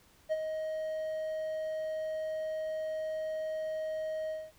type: tone with ADSR envelope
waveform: triangle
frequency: 628 Hz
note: D#5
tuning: 16 cents sharp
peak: -24 dBFS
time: 0.29-4.52 s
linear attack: 31 ms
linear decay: 36 ms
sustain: -7 dB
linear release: 220 ms
effects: pink hiss -63 dBFS RMS until 4.58 s